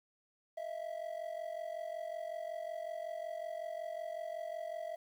triangle ring-modulated tone, 655 Hz, E5, 11 cents flat, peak -34 dBFS, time 0.57-4.96 s, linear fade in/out 5 ms, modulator 22.7 Hz, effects 11-bit

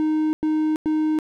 triangle tone bursts, 310 Hz, D#4, 6 cents flat, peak -16 dBFS, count 3, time 0-1.188 s, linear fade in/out 0 ms, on 330 ms, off 99 ms, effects none

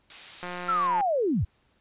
blue noise, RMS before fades -35 dBFS, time 0.1-0.87 s, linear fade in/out 2 ms
click train, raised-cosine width 0.5 ms, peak -21 dBFS, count 104, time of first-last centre 0.43-1.009 s, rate 178 Hz
sine linear sweep, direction down, 1384 to 58.8 Hz, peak -22 dBFS, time 0.68-1.45 s, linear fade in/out 10 ms
effects pink hiss -67 dBFS RMS until 1.8 s + resampled to 8000 Hz

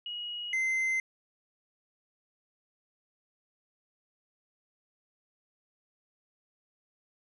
sine / triangle tone pair in turn, 2898 / 2071 Hz, F#7 / C7, -37 / -18 cents, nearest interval tritone, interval 581 cents, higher first, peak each -35 / -25 dBFS, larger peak second, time 0.06-0.53 / 0.53-1 s, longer neither, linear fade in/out 2 ms, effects resampled to 24000 Hz

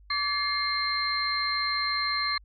sine tone cluster, 1153 / 1715 / 2119 / 4155 Hz, D6 / A6 / C7 / C8, -32 / -45 / +21 / -13 cents, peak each -30 / -36 / -31 / -29 dBFS, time 0.1-2.38 s, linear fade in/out 5 ms, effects added 50 Hz sine -51 dBFS peak until 2.44 s

